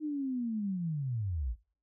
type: linear sweep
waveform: sine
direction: down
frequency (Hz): 311.1 to 48.87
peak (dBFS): -31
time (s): 0-1.56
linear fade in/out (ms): 50
effects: noise-tail reverb RT60 0.4 s tail -21 dB re dry